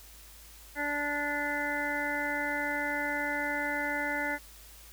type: harmonic tone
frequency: 291.2 Hz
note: D4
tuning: 15 cents flat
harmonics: 1 / 2 / 3 / 5 / 6 / 7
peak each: -38 / -38 / -37 / -36 / -36 / -35 dBFS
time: 0.75-4.39 s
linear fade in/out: 50 ms
effects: added 53 Hz sine -53 dBFS peak until 4.92 s + white hiss -53 dBFS RMS until 4.92 s